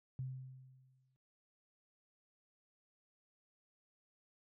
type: tone with exponential decay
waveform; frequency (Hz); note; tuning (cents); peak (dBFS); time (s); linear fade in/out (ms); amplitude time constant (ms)
sine; 130.2; C3; -8; -37; 0.19-1.16; 0; 210
effects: high-pass 60 Hz 12 dB/octave